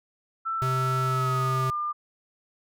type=tone with pitch glide; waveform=sine; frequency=1331 to 1199.6 Hz; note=E6 to D6; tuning=+16 to +36 cents; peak=-26 dBFS; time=0.45-1.93 s; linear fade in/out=20 ms; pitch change=-180 cents; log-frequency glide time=1.03-1.63 s
type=tone; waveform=square; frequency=130.1 Hz; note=C3; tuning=9 cents flat; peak=-26 dBFS; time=0.62-1.7 s; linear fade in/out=0 ms
effects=none